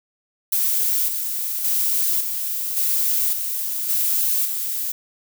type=noise with tremolo; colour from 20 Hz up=violet; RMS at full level=-20 dBFS; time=0.52-4.92 s; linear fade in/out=5 ms; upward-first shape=square; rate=0.89 Hz; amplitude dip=45%; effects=none